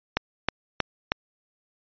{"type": "click train", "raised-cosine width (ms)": 0.3, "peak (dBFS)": -5, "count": 4, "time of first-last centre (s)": [0.17, 1.119], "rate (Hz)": 3.16, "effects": ["resampled to 11025 Hz"]}